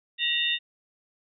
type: tone cluster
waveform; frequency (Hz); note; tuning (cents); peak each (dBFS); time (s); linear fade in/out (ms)
sine; 1907 / 2748 / 2903 / 3641; A#6 / F7 / F#7 / A#7; +39 / -29 / -34 / -41; -31 / -29 / -31 / -26; 0.18-0.59; 50
effects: none